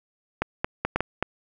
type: clicks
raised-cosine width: 0.5 ms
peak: -8 dBFS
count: 6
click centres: 0.42 / 0.645 / 0.85 / 0.96 / 1.006 / 1.226 s
effects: none